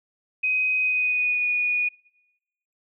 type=tone with pitch glide; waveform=sine; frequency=2515 to 2460 Hz; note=D#7 to D#7; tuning=+18 to -20 cents; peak=-20 dBFS; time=0.43-1.89 s; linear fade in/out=10 ms; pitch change=-38 cents; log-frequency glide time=0.79-1.47 s; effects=noise-tail reverb RT60 1.0 s tail -24 dB re dry